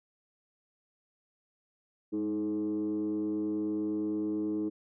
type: tone with frequency modulation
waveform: sine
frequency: 316.5 Hz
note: D#4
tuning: 30 cents sharp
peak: -28 dBFS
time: 2.12-4.7 s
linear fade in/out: 20 ms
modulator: 109 Hz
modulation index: 0.69
effects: tanh soft clip ceiling -25 dBFS